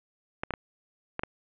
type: clicks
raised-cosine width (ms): 0.5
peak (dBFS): -15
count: 5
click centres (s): 0.435 / 0.507 / 0.538 / 1.194 / 1.235
effects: resampled to 8000 Hz + 9-bit